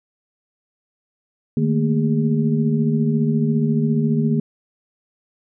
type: tone cluster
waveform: sine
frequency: 152.3 / 215.4 / 229.9 / 408 Hz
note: D#3 / A3 / A#3 / G#4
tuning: -37 / -37 / -24 / -31 cents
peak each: -19 / -25 / -19 / -27 dBFS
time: 1.57-4.4 s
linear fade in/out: 2 ms
effects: none